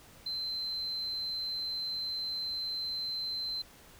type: tone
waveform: triangle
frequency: 4090 Hz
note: C8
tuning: 40 cents flat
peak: -30 dBFS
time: 0.26-3.62 s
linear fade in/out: 5 ms
effects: tanh soft clip ceiling -31 dBFS + pink hiss -56 dBFS RMS until 3.99 s